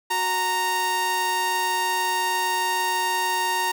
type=tone pair together; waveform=sawtooth; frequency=368.3 / 926.4 Hz; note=F#4 / A#5; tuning=-8 / -11 cents; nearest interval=octave + major third; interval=1597 cents; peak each=-29 / -18 dBFS; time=0.1-3.72 s; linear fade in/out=10 ms; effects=none